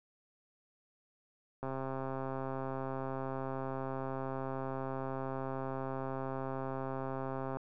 click train, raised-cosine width 1 ms, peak -25 dBFS, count 791, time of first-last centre 1.63-7.57 s, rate 133 Hz, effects none

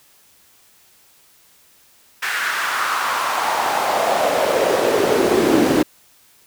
brown noise with high-pass filter sweep, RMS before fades -18 dBFS, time 2.22-5.83 s, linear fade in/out 10 ms, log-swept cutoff 1700 to 290 Hz, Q 2.9, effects white hiss -53 dBFS RMS until 6.46 s

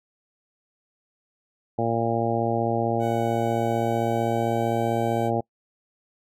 harmonic tone, 115.6 Hz, A#2, 14 cents flat, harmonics 1 / 2 / 3 / 4 / 5 / 6 / 7, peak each -29 / -29 / -29 / -29 / -29 / -29 / -29 dBFS, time 1.78-5.41 s, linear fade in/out 10 ms
15% pulse tone with pitch glide, 747 to 769.8 Hz, F#5 to G5, +16 to -32 cents, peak -33 dBFS, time 2.99-5.31 s, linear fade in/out 50 ms, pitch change +52 cents, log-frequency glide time 3.25-4.92 s
effects noise-tail reverb RT60 0.1 s tail -25 dB re dry

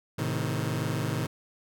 sawtooth chord, A diminished, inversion none, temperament just, 110 / 132 / 158.4 Hz, A2 / C3 / Eb3, 0 / +16 / +31 cents, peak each -28 dBFS, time 0.18-1.27 s, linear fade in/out 10 ms, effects none

